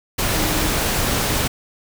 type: tone in noise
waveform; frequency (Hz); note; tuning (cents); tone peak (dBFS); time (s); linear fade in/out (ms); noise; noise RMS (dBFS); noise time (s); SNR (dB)
sine; 308.9; D#4; -12; -26; 0.36-0.69; 10; pink; -20; 0.18-1.48; -9
effects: none